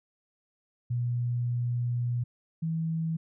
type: tone pair in turn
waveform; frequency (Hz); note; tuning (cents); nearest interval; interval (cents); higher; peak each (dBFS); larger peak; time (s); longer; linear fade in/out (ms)
sine; 121.1 / 162.48; B2 / E3; -34 / -25; perfect fourth; 509; second; -26 / -27; first; 0.9-2.24 / 2.62-3.17; first; 10
effects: none